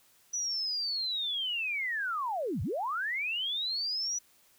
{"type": "linear two-way sweep", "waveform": "sine", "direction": "down then up", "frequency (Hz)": [5950, 72.2, 5950], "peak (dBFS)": -30, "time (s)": [0.33, 4.19], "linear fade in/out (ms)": 10, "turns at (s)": 2.62, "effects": ["white hiss -64 dBFS RMS until 4.58 s"]}